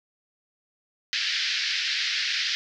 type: band-pass noise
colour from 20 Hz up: white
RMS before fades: -27 dBFS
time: 1.13-2.55 s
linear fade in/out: 0 ms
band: 1600 to 5200 Hz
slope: 48 dB/octave
effects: none